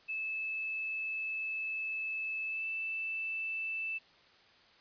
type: tone with pitch glide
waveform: sine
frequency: 2614 to 2644 Hz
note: E7 to E7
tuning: -15 to +5 cents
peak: -34 dBFS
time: 0.08-3.99 s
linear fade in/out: 20 ms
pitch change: +20 cents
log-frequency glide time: 2.46-2.66 s
effects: white hiss -62 dBFS RMS until 4.8 s + resampled to 11025 Hz